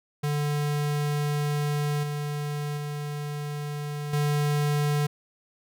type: tone with level steps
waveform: square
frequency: 147 Hz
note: D3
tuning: 2 cents sharp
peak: -25 / -29 / -31 / -23 dBFS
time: 0.23-5.07 s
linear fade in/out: 10 ms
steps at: 2.03 / 2.77 / 4.13 s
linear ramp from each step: 5 ms
effects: none